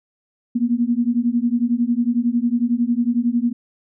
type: beating tone pair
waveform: sine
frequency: 233.1 / 244.1 Hz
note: A#3 / B3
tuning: 0 / -20 cents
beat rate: 11 Hz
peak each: -19 dBFS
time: 0.55-3.53 s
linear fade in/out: 10 ms
effects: none